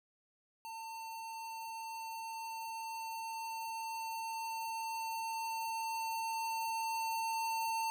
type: tone with level ramp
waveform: square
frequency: 901 Hz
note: A5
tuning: 41 cents sharp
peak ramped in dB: -44 to -34 dBFS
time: 0.65-7.9 s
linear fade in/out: 0 ms
effects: none